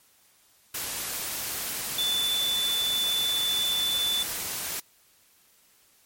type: tone in noise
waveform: sine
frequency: 3499 Hz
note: A7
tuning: 10 cents flat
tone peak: -24 dBFS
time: 1.98-4.23 s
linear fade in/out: 5 ms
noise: white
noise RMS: -32 dBFS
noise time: 0.74-4.8 s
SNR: +5 dB
effects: white hiss -61 dBFS RMS until 6.05 s + MP3 64 kbps